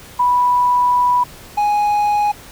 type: tone pair in turn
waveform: sine / triangle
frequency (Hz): 984 / 830.3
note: B5 / G#5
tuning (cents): -7 / -1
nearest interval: minor third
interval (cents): 294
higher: first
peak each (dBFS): -11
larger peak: neither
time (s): 0.19-1.24 / 1.57-2.32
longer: first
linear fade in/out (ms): 10
effects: pink hiss -39 dBFS RMS until 2.51 s